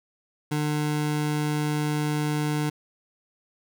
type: tone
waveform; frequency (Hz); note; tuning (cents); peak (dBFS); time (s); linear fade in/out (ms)
25% pulse; 150; D3; +37; -20; 0.51-2.7; 10
effects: none